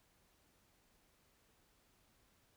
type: silence
effects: pink hiss -73 dBFS RMS until 2.56 s